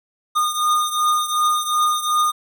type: beating tone pair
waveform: square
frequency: 1222 / 1224.7 Hz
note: D#6 / D#6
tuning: -32 / -28 cents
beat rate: 2.7 Hz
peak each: -19 / -23 dBFS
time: 0.35-2.32 s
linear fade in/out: 20 ms
effects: none